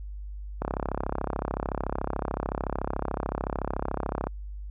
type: click train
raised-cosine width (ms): 1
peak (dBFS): -14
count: 124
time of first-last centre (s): 0.62-4.27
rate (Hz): 33.7
effects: added 50 Hz sine -35 dBFS peak until 4.7 s